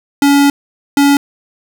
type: tone bursts at uneven times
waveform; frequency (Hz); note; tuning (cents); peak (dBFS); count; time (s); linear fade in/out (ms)
square; 282.8; C#4; +35; -7; 2; 0.22-0.5 / 0.97-1.17; 2
effects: none

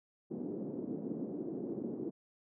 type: band-pass noise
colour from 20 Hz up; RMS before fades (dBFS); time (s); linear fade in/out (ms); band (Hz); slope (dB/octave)
white; -40; 0.3-2.11; 20; 190 to 360; 24
effects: none

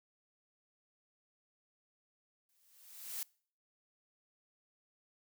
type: noise with exponential growth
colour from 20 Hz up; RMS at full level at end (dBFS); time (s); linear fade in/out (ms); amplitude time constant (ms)
blue; -38; 2.49-3.23; 2; 160
effects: noise-tail reverb RT60 0.5 s tail -25 dB re dry

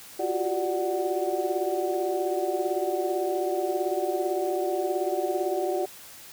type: tone cluster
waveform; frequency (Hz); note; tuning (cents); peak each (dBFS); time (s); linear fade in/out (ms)
sine; 349.2 / 366.6 / 384.8 / 588 / 746; F4 / F#4 / G4 / D5 / F#5; 0 / -16 / -32 / +2 / +14; -31; 0.19-5.86; 10
effects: white hiss -46 dBFS RMS until 6.32 s + high-pass 60 Hz 12 dB/octave

